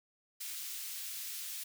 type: high-pass noise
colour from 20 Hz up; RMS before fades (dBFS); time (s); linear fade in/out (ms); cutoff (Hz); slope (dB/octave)
white; -42; 0.4-1.64; 10; 2400; 12
effects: none